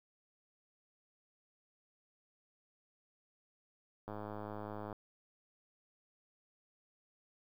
click train, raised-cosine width 1 ms, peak -30 dBFS, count 90, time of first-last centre 4.08-4.928 s, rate 105 Hz, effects 10-bit

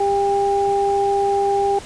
sine tone pair together, 397.9 / 800 Hz, G4 / G5, +26 / +35 cents, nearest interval octave, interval 1209 cents, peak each -18 dBFS, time 0-1.79 s, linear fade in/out 5 ms, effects pink hiss -37 dBFS RMS until 1.85 s + resampled to 22050 Hz

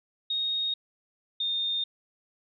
sine tone pair in turn, 3729 / 3648 Hz, A#7 / A#7, 0 / -38 cents, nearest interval unison, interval 38 cents, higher first, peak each -26 dBFS, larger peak neither, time 0.3-0.74 / 1.4-1.84 s, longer neither, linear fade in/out 5 ms, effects none

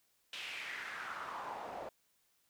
pink noise with band-pass filter sweep, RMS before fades -44 dBFS, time 0.33-1.89 s, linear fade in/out 2 ms, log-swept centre 3000 to 620 Hz, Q 3.2, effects white hiss -75 dBFS RMS until 2.49 s

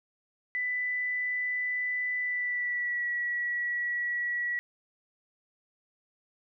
sine tone with pitch glide, 1991 to 1932.1 Hz, B6 to B6, +14 to -38 cents, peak -28 dBFS, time 0.55-4.59 s, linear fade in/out 0 ms, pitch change -52 cents, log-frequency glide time 2.19-3.06 s, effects none

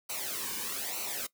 white noise with flanger, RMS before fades -36 dBFS, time 0.09-1.27 s, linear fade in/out 10 ms, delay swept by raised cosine 0.58 to 1.54 ms, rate 1.1 Hz, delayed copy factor -0.75, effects noise-tail reverb RT60 0.1 s tail -19 dB re dry

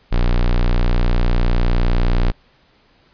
square tone, 29.91 Hz, A#0, 45 cents sharp, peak -13 dBFS, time 0.11-2.32 s, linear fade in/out 20 ms, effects pink hiss -55 dBFS RMS until 3.13 s + resampled to 11025 Hz

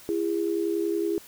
sine tone pair together, 336.2 / 407 Hz, E4 / G#4, +34 / -35 cents, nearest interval minor third, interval 331 cents, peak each -26 / -27 dBFS, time 0.09-1.18 s, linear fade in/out 0 ms, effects white hiss -49 dBFS RMS until 1.27 s

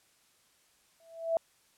sine tone with exponential growth, 660 Hz, E5, 2 cents sharp, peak -22 dBFS, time 1-1.37 s, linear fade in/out 1 ms, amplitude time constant 80 ms, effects white hiss -67 dBFS RMS until 1.77 s + low-pass 11000 Hz 12 dB/octave

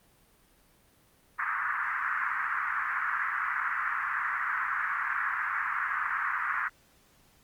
pink band-pass noise, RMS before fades -31 dBFS, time 1.38-6.69 s, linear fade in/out 20 ms, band 1100 to 1900 Hz, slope 48 dB/octave, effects pink hiss -63 dBFS RMS until 7.43 s + Opus 32 kbps

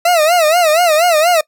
40% pulse tone with vibrato, 659 Hz, E5, 1 cent flat, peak -8 dBFS, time 0.05-1.41 s, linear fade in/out 5 ms, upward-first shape sine, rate 4.2 Hz, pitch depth 150 cents each way, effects noise-tail reverb RT60 0.1 s tail -22 dB re dry

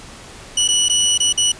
20% pulse tone with dropouts, 2947 Hz, F#7, 8 cents flat, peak -8 dBFS, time 0.57-1.52 s, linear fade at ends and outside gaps 5 ms, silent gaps 0.678-0.686 / 0.885-0.896 / 1.178-1.201 / 1.327-1.375 s, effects pink hiss -38 dBFS RMS until 1.59 s + resampled to 22050 Hz

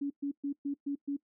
sine tone bursts, 282.7 Hz, C#4, 34 cents sharp, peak -30 dBFS, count 6, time 0.01-1.168 s, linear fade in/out 10 ms, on 93 ms, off 120 ms, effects noise-tail reverb RT60 0.1 s tail -20 dB re dry

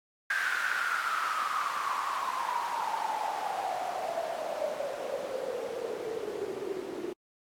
white noise with band-pass filter sweep, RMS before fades -33 dBFS, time 0.3-7.13 s, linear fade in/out 5 ms, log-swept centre 1600 to 350 Hz, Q 9.7, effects AAC 64 kbps

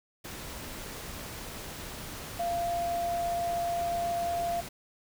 sine tone in noise, 690 Hz, F5, 21 cents flat, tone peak -28 dBFS, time 2.39-4.61 s, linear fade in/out 10 ms, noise pink, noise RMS -41 dBFS, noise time 0.24-4.69 s, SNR +10 dB, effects none

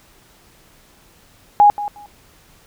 sine tone with echo, 825 Hz, G#5, 12 cents flat, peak -6 dBFS, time 1.6-1.7 s, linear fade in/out 0 ms, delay 180 ms, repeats 2, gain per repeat -15 dB, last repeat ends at 2.06 s, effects pink hiss -51 dBFS RMS until 2.66 s

